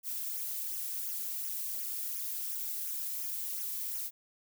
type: noise with flanger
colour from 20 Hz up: violet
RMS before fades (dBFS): -37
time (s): 0.03-4.11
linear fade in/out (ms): 50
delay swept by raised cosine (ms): 0.23 to 2.13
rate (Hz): 2.8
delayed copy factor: -0.7
effects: none